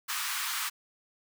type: high-pass noise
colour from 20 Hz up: pink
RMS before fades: -33 dBFS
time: 0.08-0.7 s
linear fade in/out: 20 ms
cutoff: 990 Hz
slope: 48 dB/octave
effects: none